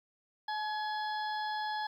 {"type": "harmonic tone with a mistuned harmonic", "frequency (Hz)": 842, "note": "G#5", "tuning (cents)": 24, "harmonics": [1, 2, 4, 5, 6], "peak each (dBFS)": [-34, -40, -46, -48, -50], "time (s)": [0.48, 1.87], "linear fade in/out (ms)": 5, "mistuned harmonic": 1, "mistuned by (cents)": 28, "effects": ["11-bit"]}